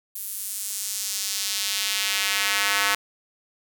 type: tone with high-pass filter sweep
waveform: square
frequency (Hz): 100.5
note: G2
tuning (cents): +44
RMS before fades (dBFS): -26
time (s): 0.15-2.95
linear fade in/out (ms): 5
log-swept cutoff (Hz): 12000 to 1400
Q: 1.1
effects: none